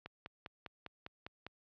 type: click train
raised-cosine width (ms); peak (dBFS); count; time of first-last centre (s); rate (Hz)
0.3; -28; 8; 0.06-1.466; 4.98
effects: high-pass 60 Hz 12 dB/octave + low-pass 4000 Hz 12 dB/octave